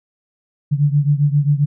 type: beating tone pair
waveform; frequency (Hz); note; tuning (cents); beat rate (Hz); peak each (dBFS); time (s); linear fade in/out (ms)
sine; 142.9 / 150.4; D3 / D3; -47 / +42; 7.5; -14 / -17; 0.71-1.66; 20
effects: none